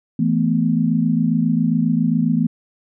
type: chord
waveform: sine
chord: E suspended fourth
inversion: none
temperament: just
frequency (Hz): 164.81 / 219.8 / 247.2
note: E3 / A3 / B3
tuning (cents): 0 / -2 / +2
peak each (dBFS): -19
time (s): 0.19-2.47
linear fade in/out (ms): 5
effects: none